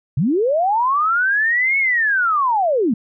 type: linear two-way sweep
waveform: sine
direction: up then down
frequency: 114.6 to 2217 to 197.2 Hz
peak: -14 dBFS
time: 0.17-2.94 s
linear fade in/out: 5 ms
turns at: 1.78 s
effects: none